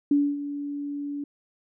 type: tone with ADSR envelope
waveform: sine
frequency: 287 Hz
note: D4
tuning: 40 cents flat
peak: -16 dBFS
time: 0.11-1.24 s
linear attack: 4 ms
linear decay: 250 ms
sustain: -13 dB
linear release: 4 ms
effects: none